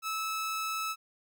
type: tone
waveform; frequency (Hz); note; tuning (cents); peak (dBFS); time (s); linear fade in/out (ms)
sawtooth; 1304; E6; -19; -28; 0.02-0.96; 50
effects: none